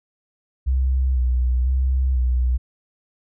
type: tone with vibrato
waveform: sine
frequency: 63.6 Hz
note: C2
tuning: 48 cents flat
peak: -16 dBFS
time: 0.66-2.58 s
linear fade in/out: 20 ms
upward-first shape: square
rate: 1 Hz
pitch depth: 40 cents each way
effects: none